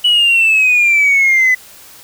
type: exponential sweep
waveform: sine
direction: down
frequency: 2960 to 1999 Hz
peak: -6 dBFS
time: 0.04-1.55 s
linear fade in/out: 10 ms
effects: tanh soft clip ceiling -5 dBFS + white hiss -39 dBFS RMS until 2.03 s